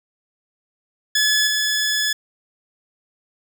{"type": "tone with level steps", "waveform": "15% pulse", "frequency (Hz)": 1712, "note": "A6", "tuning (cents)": -48, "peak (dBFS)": [-9, -12], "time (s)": [1.15, 2.13], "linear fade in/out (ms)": 5, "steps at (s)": 1.47, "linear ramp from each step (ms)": 2, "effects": []}